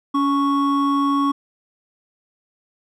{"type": "tone pair together", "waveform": "triangle", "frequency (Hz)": [281.7, 1108.7], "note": ["C#4", "C#6"], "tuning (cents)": [28, 0], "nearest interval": "2 octaves", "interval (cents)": 2372, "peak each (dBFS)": [-16, -18], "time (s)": [0.14, 1.32], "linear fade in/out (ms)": 10, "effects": []}